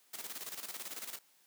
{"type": "noise with tremolo", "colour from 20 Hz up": "white", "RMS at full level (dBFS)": -42, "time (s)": [0.13, 1.19], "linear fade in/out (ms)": 10, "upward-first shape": "square", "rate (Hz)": 18, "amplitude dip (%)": 65, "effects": ["white hiss -68 dBFS RMS until 1.46 s", "high-pass 200 Hz 12 dB/octave"]}